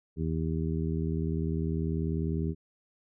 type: harmonic tone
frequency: 80.1 Hz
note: E2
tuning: 49 cents flat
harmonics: 1 / 2 / 3 / 4 / 5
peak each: -32 / -31 / -36 / -38 / -38 dBFS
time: 0.16-2.55 s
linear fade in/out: 50 ms
effects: none